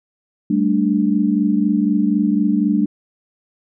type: chord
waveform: sine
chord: G suspended second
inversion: none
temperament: equal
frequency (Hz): 196 / 220 / 293.7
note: G3 / A3 / D4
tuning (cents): 0 / 0 / 0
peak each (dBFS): -18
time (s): 0.5-2.86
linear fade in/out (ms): 5
effects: none